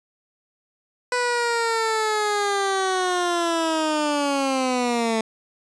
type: linear sweep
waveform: 15% pulse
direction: down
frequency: 496.3 to 220 Hz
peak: -14 dBFS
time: 1.12-5.21 s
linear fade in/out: 2 ms
effects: resampled to 22050 Hz